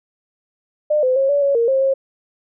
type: tone with pitch steps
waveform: sine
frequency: 602 / 512 / 541 / 572 / 559 / 465.3 / 534 / 539 Hz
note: D5 / C5 / C#5 / D5 / C#5 / A#4 / C5 / C#5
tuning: +43 / -38 / -42 / -46 / +14 / -3 / +35 / -49 cents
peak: -13 dBFS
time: 0.9-1.94 s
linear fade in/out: 10 ms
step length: 130 ms
effects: none